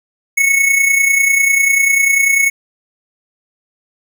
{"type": "tone with amplitude modulation", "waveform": "square", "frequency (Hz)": 2204, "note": "C#7", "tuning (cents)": -11, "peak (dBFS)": -8, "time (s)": [0.37, 2.5], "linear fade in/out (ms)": 10, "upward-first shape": "sine", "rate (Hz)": 30.1, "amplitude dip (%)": 55, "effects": []}